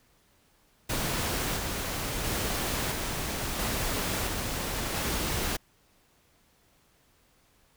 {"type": "noise with tremolo", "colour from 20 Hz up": "pink", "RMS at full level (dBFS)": -30, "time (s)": [0.89, 5.57], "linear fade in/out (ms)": 10, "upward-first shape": "square", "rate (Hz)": 0.74, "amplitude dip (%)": 25, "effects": ["pink hiss -65 dBFS RMS until 7.76 s"]}